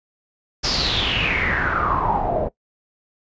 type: noise with low-pass filter sweep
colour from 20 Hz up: pink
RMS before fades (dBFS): -21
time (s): 0.63-2.49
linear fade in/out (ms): 20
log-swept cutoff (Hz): 5400 to 570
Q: 8
effects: noise-tail reverb RT60 0.1 s tail -19 dB re dry + resampled to 16000 Hz